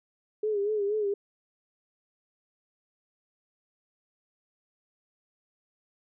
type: tone with vibrato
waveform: sine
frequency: 415.3 Hz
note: G#4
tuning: in tune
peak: -25 dBFS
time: 0.43-1.14 s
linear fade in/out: 5 ms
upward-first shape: sine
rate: 4.2 Hz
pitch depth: 73 cents each way
effects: none